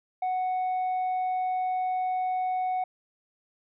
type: tone with tanh clipping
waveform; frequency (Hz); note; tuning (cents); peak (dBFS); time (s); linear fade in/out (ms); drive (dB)
sine; 740; F#5; 0; -26; 0.22-2.84; 5; 2
effects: none